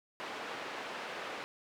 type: band-pass noise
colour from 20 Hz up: pink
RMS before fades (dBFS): -42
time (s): 0.2-1.44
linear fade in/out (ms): 0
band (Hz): 450 to 2900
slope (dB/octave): 12
effects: none